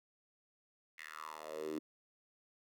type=tone with high-pass filter sweep; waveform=10% pulse; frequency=77.78 Hz; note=D#2; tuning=in tune; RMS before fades=-45 dBFS; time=0.98-1.79 s; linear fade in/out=5 ms; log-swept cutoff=2100 to 290 Hz; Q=4.9; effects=none